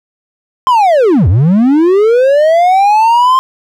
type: linear two-way sweep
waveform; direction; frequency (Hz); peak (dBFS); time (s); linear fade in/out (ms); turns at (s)
triangle; down then up; 1057 to 77.78 to 1057; -3; 0.67-3.39; 0; 1.28
effects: none